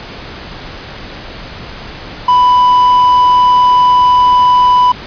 triangle tone, 993 Hz, B5, 9 cents sharp, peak -3 dBFS, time 2.28-4.92 s, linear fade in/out 5 ms, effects pink hiss -28 dBFS RMS until 5.06 s + resampled to 11025 Hz

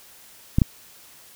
clicks, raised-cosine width 5 ms, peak -4 dBFS, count 2, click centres 0.585 / 0.618 s, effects white hiss -49 dBFS RMS until 1.35 s

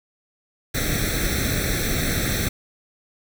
pink noise with comb filter, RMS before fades -23 dBFS, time 0.74-2.49 s, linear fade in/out 10 ms, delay 0.51 ms, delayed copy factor +0.9, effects none

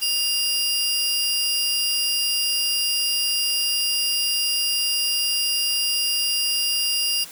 sawtooth tone pair together, 2800 / 4866 Hz, F7 / D#8, +4 / -39 cents, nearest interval minor seventh, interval 957 cents, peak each -20 dBFS, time 0.01-7.25 s, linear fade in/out 20 ms, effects white hiss -41 dBFS RMS until 7.31 s

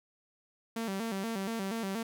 sawtooth tone with vibrato, 210 Hz, G#3, 19 cents sharp, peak -29 dBFS, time 0.76-2.03 s, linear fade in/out 5 ms, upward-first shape square, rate 4.2 Hz, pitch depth 140 cents each way, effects none

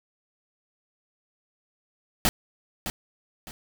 pink noise with echo, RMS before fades -21 dBFS, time 2.25-2.29 s, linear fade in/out 0 ms, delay 610 ms, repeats 2, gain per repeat -10 dB, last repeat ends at 3.51 s, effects none

